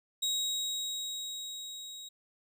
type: tone with level ramp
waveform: 30% pulse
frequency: 3800 Hz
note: A#7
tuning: 33 cents sharp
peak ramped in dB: -26 to -41 dBFS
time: 0.22-2.09 s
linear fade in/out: 10 ms
effects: none